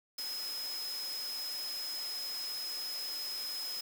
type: tone in noise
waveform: sine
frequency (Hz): 5110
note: D#8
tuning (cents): +45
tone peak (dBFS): -37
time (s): 0.18-3.81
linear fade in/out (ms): 5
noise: white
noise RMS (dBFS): -45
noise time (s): 0.18-3.81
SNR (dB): +5
effects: high-pass 300 Hz 12 dB/octave